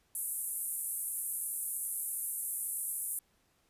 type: band-pass noise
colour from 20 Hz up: pink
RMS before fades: -37 dBFS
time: 0.15-3.19 s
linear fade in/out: 2 ms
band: 9100 to 13000 Hz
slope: 48 dB/octave
effects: pink hiss -72 dBFS RMS until 3.69 s + resampled to 32000 Hz